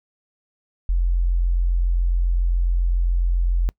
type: tone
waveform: sine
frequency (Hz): 43.65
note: F1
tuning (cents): 0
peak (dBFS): -16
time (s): 0.89-3.69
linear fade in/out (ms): 0
effects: noise-tail reverb RT60 0.1 s tail -25 dB re dry